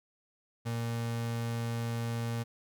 35% pulse tone, 116.54 Hz, A#2, in tune, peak -30 dBFS, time 0.65-2.44 s, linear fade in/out 20 ms, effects none

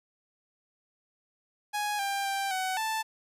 sawtooth tone with pitch steps, 832 / 794 / 787 / 750 / 881 Hz, G#5 / G5 / G5 / F#5 / A5, +3 / +22 / +7 / +23 / +2 cents, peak -25 dBFS, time 1.73-3.03 s, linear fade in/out 20 ms, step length 260 ms, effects resampled to 32000 Hz

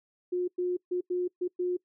sine tone bursts at uneven times, 359 Hz, F4, 48 cents sharp, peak -26 dBFS, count 6, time 0.32-0.48 / 0.58-0.77 / 0.91-1.01 / 1.1-1.28 / 1.41-1.48 / 1.59-1.77 s, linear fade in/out 10 ms, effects noise-tail reverb RT60 0.1 s tail -23 dB re dry

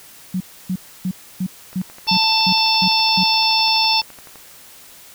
sine tone bursts, 185 Hz, F#3, in tune, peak -18 dBFS, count 9, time 0.34-3.236 s, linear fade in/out 5 ms, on 64 ms, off 290 ms
click train, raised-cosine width 0.5 ms, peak -25 dBFS, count 32, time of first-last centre 1.73-4.357 s, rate 11.8 Hz
harmonic tone, 887 Hz, A5, 14 cents sharp, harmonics 1 / 3 / 4 / 5 / 6, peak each -19 / -22 / -22 / -21 / -18 dBFS, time 2.07-4.02 s, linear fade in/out 20 ms
effects white hiss -43 dBFS RMS until 5.14 s

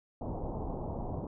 pink low-pass noise, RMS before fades -37 dBFS, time 0.21-1.27 s, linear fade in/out 2 ms, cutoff 940 Hz, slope 48 dB/octave, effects none

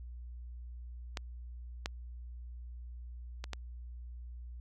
clicks, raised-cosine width 0.2 ms, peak -19 / -17 / -23 / -21 dBFS, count 4, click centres 1.172 / 1.859 / 3.441 / 3.533 s, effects added 60 Hz sine -43 dBFS peak until 4.6 s

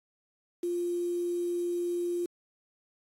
sine tone with quantisation, 349.2 Hz, F4, in tune, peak -28 dBFS, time 0.63-2.26 s, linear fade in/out 5 ms, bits 8, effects AAC 48 kbps

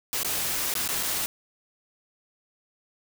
white noise with dropouts, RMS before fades -28 dBFS, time 0.13-1.26 s, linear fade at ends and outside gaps 0 ms, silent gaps 0.232-0.247 / 0.739-0.753 / 0.877-0.889 / 1.028-1.032 s, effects none

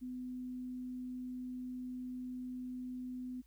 sine tone, 251.9 Hz, B3, 34 cents sharp, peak -40 dBFS, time 0.01-3.42 s, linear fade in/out 20 ms, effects added 54 Hz sine -63 dBFS peak until 3.46 s + white hiss -75 dBFS RMS until 3.46 s

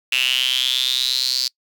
sawtooth tone with high-pass filter sweep, 128.6 Hz, C3, 30 cents flat, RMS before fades -20 dBFS, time 0.12-1.48 s, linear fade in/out 5 ms, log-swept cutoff 2700 to 4600 Hz, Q 9.2, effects noise-tail reverb RT60 0.1 s tail -26 dB re dry

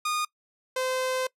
sawtooth tone pair in turn, 1226 / 515.5 Hz, D#6 / C5, -26 / -26 cents, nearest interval octave + minor third, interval 1500 cents, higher first, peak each -22 dBFS, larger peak neither, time 0.05-0.25 / 0.76-1.27 s, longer second, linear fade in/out 5 ms, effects noise-tail reverb RT60 0.1 s tail -22 dB re dry + low-pass 12000 Hz 12 dB/octave

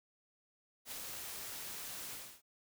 white noise with ADSR envelope, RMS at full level -43 dBFS, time 0.85-2.42 s, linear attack 71 ms, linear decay 4 ms, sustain -2 dB, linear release 310 ms, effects none

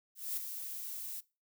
violet noise with ADSR envelope, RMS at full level -35 dBFS, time 0.15-1.21 s, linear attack 220 ms, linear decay 11 ms, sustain -7 dB, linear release 16 ms, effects noise-tail reverb RT60 0.3 s tail -22 dB re dry

